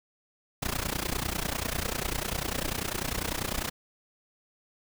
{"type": "noise with amplitude modulation", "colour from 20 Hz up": "pink", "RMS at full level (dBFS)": -28, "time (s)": [0.62, 3.7], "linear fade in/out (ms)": 10, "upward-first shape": "sine", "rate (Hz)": 30.1, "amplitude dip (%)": 90, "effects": []}